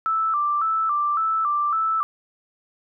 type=tone with vibrato; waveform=sine; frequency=1244.5 Hz; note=D#6; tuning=in tune; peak=-19 dBFS; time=0.06-2.03 s; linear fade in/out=0 ms; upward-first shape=square; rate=1.8 Hz; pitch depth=96 cents each way; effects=none